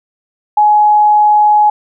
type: tone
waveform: sine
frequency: 841 Hz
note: G#5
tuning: 22 cents sharp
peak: -5 dBFS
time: 0.57-1.7 s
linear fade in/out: 5 ms
effects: none